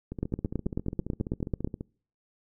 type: two click trains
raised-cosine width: 3 ms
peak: -15 / -22 dBFS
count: 14 / 26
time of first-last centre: 0.23-1.646 / 0.12-1.809 s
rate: 9.18 / 14.8 Hz
effects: noise-tail reverb RT60 0.5 s tail -26 dB re dry